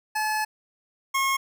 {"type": "tone pair in turn", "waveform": "25% pulse", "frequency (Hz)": [860, 1083.5], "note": ["A5", "C#6"], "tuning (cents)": [-40, -40], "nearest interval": "major third", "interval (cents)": 400, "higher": "second", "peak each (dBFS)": [-20, -18], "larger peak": "second", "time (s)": [[0.15, 0.45], [1.14, 1.37]], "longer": "first", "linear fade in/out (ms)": 10, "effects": []}